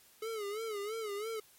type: tone with vibrato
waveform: square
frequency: 426.6 Hz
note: G#4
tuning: 46 cents sharp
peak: -37 dBFS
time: 0.22-1.4 s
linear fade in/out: 5 ms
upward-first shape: sine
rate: 3 Hz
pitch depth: 110 cents each way
effects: white hiss -62 dBFS RMS until 1.58 s + MP3 64 kbps